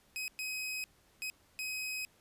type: tone bursts at uneven times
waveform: sawtooth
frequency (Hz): 2529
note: D#7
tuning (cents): +28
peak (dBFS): -33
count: 4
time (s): 0.16-0.28 / 0.39-0.84 / 1.22-1.3 / 1.59-2.05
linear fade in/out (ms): 0
effects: pink hiss -67 dBFS RMS until 2.2 s + resampled to 32000 Hz